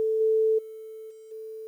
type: tone with level steps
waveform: sine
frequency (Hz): 440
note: A4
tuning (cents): 0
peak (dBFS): -22 / -19 / -38 / -44 / -36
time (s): 0-1.67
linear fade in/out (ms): 0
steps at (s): 0.2 / 0.58 / 1.1 / 1.31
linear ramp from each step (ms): 10
effects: 10-bit